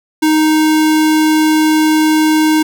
square tone, 311.1 Hz, D#4, in tune, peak -9 dBFS, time 0.22-2.63 s, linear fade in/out 10 ms, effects none

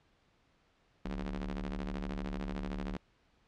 sawtooth ring-modulated tone, 72.3 Hz, D2, 27 cents flat, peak -29 dBFS, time 1.05-2.97 s, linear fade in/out 5 ms, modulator 115 Hz, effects pink hiss -70 dBFS RMS until 3.47 s + low-pass 4000 Hz 12 dB/octave

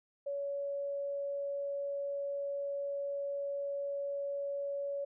sine tone, 563 Hz, C#5, 27 cents sharp, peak -34 dBFS, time 0.26-5.05 s, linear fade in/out 10 ms, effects none

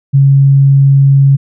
sine tone, 137.9 Hz, C#3, 9 cents flat, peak -3 dBFS, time 0.13-1.37 s, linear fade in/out 20 ms, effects none

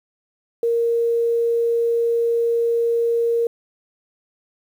sine tone, 466.2 Hz, A#4, in tune, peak -16 dBFS, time 0.63-3.47 s, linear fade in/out 2 ms, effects 8-bit

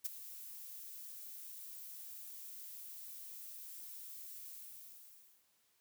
violet noise with ADSR envelope, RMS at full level -35 dBFS, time 0.04-5.46 s, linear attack 18 ms, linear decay 14 ms, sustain -15 dB, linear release 1000 ms, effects white hiss -75 dBFS RMS until 5.8 s + high-pass 100 Hz 12 dB/octave

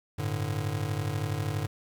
square chord, G suspended second, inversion none, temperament just, 98 / 110.25 / 147 Hz, G2 / A2 / D3, 0 / +4 / +2 cents, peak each -34 dBFS, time 0.18-1.67 s, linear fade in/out 10 ms, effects 10-bit

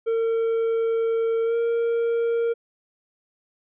triangle tone with pitch glide, 455 to 464.6 Hz, A#4 to A#4, -42 to -6 cents, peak -18 dBFS, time 0.06-2.54 s, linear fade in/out 20 ms, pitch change +36 cents, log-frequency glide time 1.44-1.55 s, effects resampled to 8000 Hz

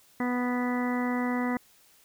harmonic tone, 246.9 Hz, B3, in tune, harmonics 1 / 2 / 3 / 4 / 5 / 6 / 7 / 8, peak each -27 / -36 / -37 / -37 / -40 / -45 / -43 / -37 dBFS, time 0.2-1.57 s, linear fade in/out 2 ms, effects white hiss -60 dBFS RMS until 2.04 s

